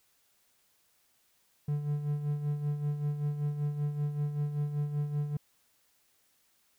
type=tone with tremolo; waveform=triangle; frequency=146.83 Hz; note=D3; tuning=in tune; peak=-25 dBFS; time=1.68-5.37 s; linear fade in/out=5 ms; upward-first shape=sine; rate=5.2 Hz; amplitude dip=60%; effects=white hiss -70 dBFS RMS until 6.78 s